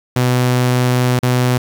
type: tone with dropouts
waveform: sawtooth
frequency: 125.1 Hz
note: B2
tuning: 23 cents sharp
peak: -8 dBFS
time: 0.16-1.58 s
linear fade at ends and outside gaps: 5 ms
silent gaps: 1.192-1.229 s
effects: 7-bit